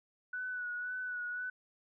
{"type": "tone with vibrato", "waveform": "sine", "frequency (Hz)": 1480, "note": "F#6", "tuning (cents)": 0, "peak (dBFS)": -36, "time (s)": [0.33, 1.5], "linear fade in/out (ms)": 5, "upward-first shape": "sine", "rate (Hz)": 1.9, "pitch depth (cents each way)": 30, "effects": []}